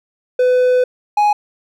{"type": "tone pair in turn", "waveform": "triangle", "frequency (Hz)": [502, 832.8], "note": ["B4", "G#5"], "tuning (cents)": [28, 5], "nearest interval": "major sixth", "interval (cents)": 877, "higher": "second", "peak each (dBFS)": -8, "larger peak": "neither", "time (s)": [[0.39, 0.84], [1.17, 1.33]], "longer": "first", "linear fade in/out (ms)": 5, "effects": []}